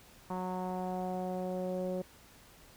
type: tone with low-pass filter sweep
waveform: sawtooth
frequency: 183.7 Hz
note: F#3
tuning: 12 cents flat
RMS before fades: -36 dBFS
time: 0.3-2.02 s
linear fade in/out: 5 ms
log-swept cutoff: 970 to 520 Hz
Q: 4
effects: pink hiss -58 dBFS RMS until 2.76 s